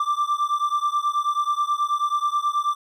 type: beating tone pair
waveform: triangle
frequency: 1174.7 / 1184 Hz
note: D6 / D6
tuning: 0 / +14 cents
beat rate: 9.3 Hz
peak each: -21 / -22 dBFS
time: 0-2.75 s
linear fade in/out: 5 ms
effects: none